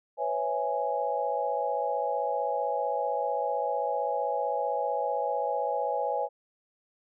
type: chord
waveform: sine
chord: C# minor seventh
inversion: third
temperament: equal with one note detuned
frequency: 498.8 / 554.4 / 659.3 / 830.6 Hz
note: B4 / C#5 / E5 / G#5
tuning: +17 / 0 / 0 / 0 cents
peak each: -33 / -32 / -34 / -30 dBFS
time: 0.17-6.29 s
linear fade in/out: 50 ms
effects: none